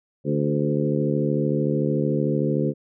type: harmonic tone with a mistuned harmonic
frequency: 73.42 Hz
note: D2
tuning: in tune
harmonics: 2 / 3 / 4 / 5 / 6 / 7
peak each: -24 / -26 / -27 / -28 / -29 / -29 dBFS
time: 0.24-2.74 s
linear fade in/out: 50 ms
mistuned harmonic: 6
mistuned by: -22 cents
effects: none